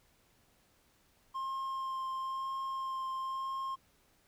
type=tone with vibrato; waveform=triangle; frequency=1061 Hz; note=C6; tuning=24 cents sharp; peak=-33 dBFS; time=1.34-3.76 s; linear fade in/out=20 ms; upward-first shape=sine; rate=1 Hz; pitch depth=12 cents each way; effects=pink hiss -69 dBFS RMS until 4.27 s